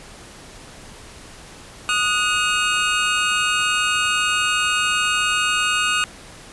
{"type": "tone cluster", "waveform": "square", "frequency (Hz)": [1240, 1467, 2537, 2837], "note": ["D#6", "F#6", "D#7", "F7"], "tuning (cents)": [-6, -15, 33, 27], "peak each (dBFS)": -24, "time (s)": [1.89, 6.04], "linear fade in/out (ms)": 0, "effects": ["pink hiss -41 dBFS RMS until 6.52 s", "resampled to 24000 Hz"]}